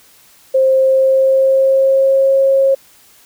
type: tone with pitch glide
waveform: sine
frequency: 528 to 541 Hz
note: C5 to C#5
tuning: +16 to -42 cents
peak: -8 dBFS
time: 0.54-2.75 s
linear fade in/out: 10 ms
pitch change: +42 cents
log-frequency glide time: 0.74-2.34 s
effects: white hiss -47 dBFS RMS until 3.25 s